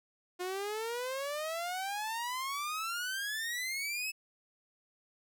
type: exponential sweep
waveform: sawtooth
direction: up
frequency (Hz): 354.9 to 2625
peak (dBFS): -31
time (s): 0.39-4.12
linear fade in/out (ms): 20
effects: none